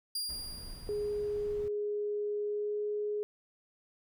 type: tone with exponential decay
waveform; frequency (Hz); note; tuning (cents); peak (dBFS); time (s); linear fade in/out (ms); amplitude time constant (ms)
sawtooth; 4807; D8; +39; -29; 0.15-1.53; 5; 300
type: noise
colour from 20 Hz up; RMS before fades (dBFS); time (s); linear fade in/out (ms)
brown; -47; 0.29-1.68; 0
type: tone with pitch glide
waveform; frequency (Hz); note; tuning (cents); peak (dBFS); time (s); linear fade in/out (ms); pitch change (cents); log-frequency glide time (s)
sine; 415.3 to 417.7; G#4 to G#4; 0 to +10; -31; 0.89-3.23; 0; +10; 2.45-2.78
effects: none